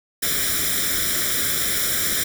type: noise with comb filter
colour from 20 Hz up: white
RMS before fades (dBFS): -22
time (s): 0.22-2.24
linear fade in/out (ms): 10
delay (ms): 0.55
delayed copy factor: +0.9
effects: none